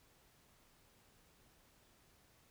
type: silence
effects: pink hiss -69 dBFS RMS until 2.5 s